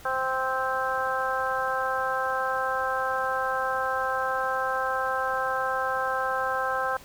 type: harmonic tone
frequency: 261.6 Hz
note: C4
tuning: in tune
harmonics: 2 / 3 / 4 / 5 / 6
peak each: -31 / -31 / -31 / -31 / -31 dBFS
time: 0.05-6.97 s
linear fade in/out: 5 ms
effects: pink hiss -49 dBFS RMS until 7.04 s